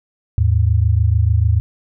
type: tone pair together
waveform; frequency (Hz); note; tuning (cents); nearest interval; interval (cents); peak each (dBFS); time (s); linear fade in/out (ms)
sine; 80 / 106.79; D#2 / G#2; +49 / +49; perfect fourth; 500; -14; 0.38-1.6; 0
effects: none